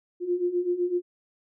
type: beating tone pair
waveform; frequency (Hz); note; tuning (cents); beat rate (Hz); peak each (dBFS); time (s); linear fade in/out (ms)
sine; 349.2 / 357.1; F4 / F4; 0 / +39; 7.9; -29 / -25; 0.2-1.02; 50
effects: none